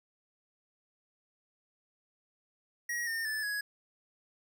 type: tone with pitch steps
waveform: square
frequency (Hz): 1900 / 1820.5 / 1744.3 / 1671.3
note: A#6 / A#6 / A6 / G#6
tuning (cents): +33 / -41 / -16 / +10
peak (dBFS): -33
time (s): 2.89-3.61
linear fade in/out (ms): 5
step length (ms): 180
effects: none